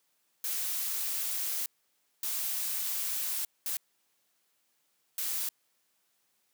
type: noise bursts at uneven times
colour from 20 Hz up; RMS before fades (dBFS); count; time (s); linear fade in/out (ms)
blue; -33; 4; 0.44-1.66 / 2.23-3.45 / 3.66-3.77 / 5.18-5.49; 2
effects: white hiss -74 dBFS RMS until 6.53 s + high-pass 150 Hz 12 dB/octave